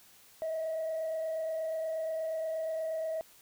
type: tone with frequency modulation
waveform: sine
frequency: 641 Hz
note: E5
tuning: 49 cents flat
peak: -30 dBFS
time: 0.42-3.21 s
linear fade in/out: 0 ms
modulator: 28.4 Hz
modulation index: 0.41
effects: tanh soft clip ceiling -29 dBFS + white hiss -59 dBFS RMS until 3.41 s